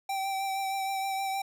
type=tone with vibrato; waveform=square; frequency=777 Hz; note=G5; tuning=16 cents flat; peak=-30 dBFS; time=0.09-1.42 s; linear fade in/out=5 ms; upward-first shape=triangle; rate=6.4 Hz; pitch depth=25 cents each way; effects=none